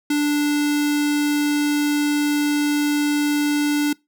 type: tone with notch filter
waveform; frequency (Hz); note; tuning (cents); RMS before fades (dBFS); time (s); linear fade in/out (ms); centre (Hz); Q
square; 293.5; D4; -1; -19; 0.1-3.93; 5; 710; 0.92
effects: noise-tail reverb RT60 0.2 s tail -23 dB re dry